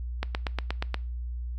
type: click train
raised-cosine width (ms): 0.3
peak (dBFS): -13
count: 7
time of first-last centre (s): 0.23-0.943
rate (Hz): 8.41
effects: noise-tail reverb RT60 0.4 s tail -22 dB re dry + added 60 Hz sine -31 dBFS peak until 1.58 s